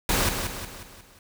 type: noise with echo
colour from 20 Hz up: pink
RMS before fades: -23 dBFS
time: 0.09-0.29 s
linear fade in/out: 2 ms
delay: 180 ms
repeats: 5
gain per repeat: -6 dB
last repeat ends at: 1.19 s
effects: none